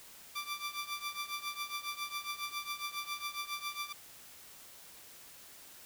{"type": "tone with tremolo", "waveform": "15% pulse", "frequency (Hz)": 1174.7, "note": "D6", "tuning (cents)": 0, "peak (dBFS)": -28, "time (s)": [0.35, 3.93], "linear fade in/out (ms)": 10, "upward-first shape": "triangle", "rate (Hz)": 7.3, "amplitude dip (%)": 90, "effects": ["white hiss -54 dBFS RMS until 5.85 s"]}